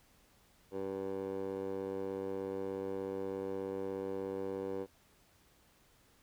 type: tone with band-pass filter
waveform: 15% pulse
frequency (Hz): 96.7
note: G2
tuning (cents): -23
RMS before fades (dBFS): -39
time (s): 0.71-4.87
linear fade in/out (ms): 50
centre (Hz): 490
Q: 3.6
effects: pink hiss -67 dBFS RMS until 6.22 s